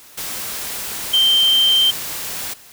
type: tone in noise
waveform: sine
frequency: 3134 Hz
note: G7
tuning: 1 cent flat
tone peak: -11 dBFS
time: 1.13-1.91 s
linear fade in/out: 10 ms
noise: white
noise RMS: -27 dBFS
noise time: 0.17-2.54 s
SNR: +13 dB
effects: white hiss -44 dBFS RMS until 2.72 s